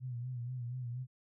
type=tone with vibrato; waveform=sine; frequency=123.47 Hz; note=B2; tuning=in tune; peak=-37 dBFS; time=0-1.07 s; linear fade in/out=50 ms; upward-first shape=sine; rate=4.2 Hz; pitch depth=71 cents each way; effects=none